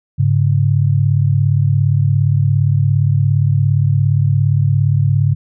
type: tone pair together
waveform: sine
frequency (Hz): 103.18 / 140.5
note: G#2 / C#3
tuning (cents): -11 / +24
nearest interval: perfect fourth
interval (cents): 535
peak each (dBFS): -13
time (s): 0.18-5.35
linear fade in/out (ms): 20
effects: none